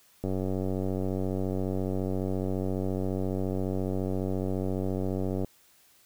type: click train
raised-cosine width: 2 ms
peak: -18 dBFS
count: 493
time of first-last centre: 0.24-5.446 s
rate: 94.5 Hz
effects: white hiss -61 dBFS RMS until 6.05 s